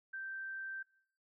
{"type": "tone", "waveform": "sine", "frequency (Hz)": 1563, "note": "G6", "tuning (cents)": -6, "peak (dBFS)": -40, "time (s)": [0.13, 0.83], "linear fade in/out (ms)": 10, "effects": ["noise-tail reverb RT60 0.6 s tail -21 dB re dry"]}